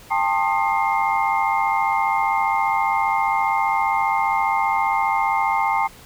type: tone cluster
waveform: sine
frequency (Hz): 799 / 894 / 1069 / 1229 / 2117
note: G5 / A5 / C6 / D#6 / C7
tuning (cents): +33 / +27 / +37 / -22 / +20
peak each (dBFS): -22 / -21 / -26 / -28 / -26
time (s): 0.1-5.88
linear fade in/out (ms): 20
effects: pink hiss -45 dBFS RMS until 6.05 s